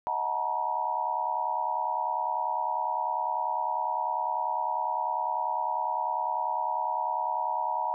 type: tone cluster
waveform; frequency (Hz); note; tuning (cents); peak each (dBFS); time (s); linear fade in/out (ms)
sine; 630 / 731 / 884 / 954; D#5 / F#5 / A5 / A#5; +21 / -21 / +8 / +40; -38 / -35 / -32 / -29; 0.07-7.94; 0
effects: none